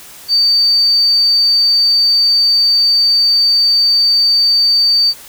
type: tone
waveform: sine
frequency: 4600 Hz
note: D8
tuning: 37 cents flat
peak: -8 dBFS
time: 0.28-5.14 s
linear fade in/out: 50 ms
effects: white hiss -36 dBFS RMS until 5.28 s